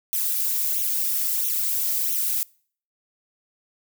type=noise with flanger; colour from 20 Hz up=violet; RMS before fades=-24 dBFS; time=0.13-2.43 s; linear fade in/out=0 ms; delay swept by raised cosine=0.31 to 3.21 ms; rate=1.5 Hz; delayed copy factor=+0.85; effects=noise-tail reverb RT60 0.5 s tail -25 dB re dry